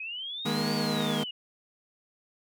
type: linear two-way sweep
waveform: sine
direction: up then down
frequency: 2489 to 4600 to 2842 Hz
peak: -34 dBFS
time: 0-1.31 s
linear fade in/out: 5 ms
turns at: 0.74 s
type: chord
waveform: sawtooth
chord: D# suspended fourth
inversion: none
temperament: equal with one note detuned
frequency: 155.56 / 207.7 / 238.3 Hz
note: D#3 / G#3 / A#3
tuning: 0 / 0 / +38 cents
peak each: -29 / -27 / -27 dBFS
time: 0.45-1.24 s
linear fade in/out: 10 ms
effects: none